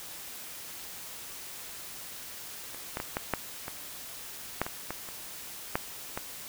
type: clicks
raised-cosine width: 0.5 ms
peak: -28 / -17 / -18 / -14 / -11 / -21 / -11 / -20 / -18 / -27 / -11 / -17 dBFS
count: 12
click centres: 2.746 / 2.971 / 3.001 / 3.169 / 3.337 / 3.681 / 4.616 / 4.665 / 4.906 / 5.088 / 5.755 / 6.175 s
effects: white hiss -43 dBFS RMS until 6.48 s